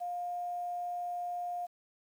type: tone with quantisation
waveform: sine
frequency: 707 Hz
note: F5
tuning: 21 cents sharp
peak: -34 dBFS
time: 0-1.67 s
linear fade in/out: 20 ms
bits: 10
effects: none